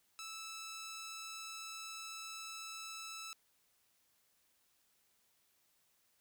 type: tone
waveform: 10% pulse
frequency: 1314 Hz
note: E6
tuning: 6 cents flat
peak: -37 dBFS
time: 0.19-3.33 s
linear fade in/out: 0 ms
effects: white hiss -75 dBFS RMS until 6.2 s